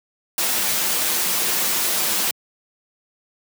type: noise with comb filter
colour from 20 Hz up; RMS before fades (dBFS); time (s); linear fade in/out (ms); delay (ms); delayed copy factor
white; -21; 0.38-2.31; 2; 7.2; -0.55
effects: high-pass 150 Hz 12 dB/octave